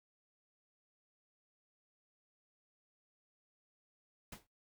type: noise with exponential decay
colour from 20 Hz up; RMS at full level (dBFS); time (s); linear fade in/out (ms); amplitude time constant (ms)
pink; -44; 4.32-4.47; 5; 31
effects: noise-tail reverb RT60 0.2 s tail -22 dB re dry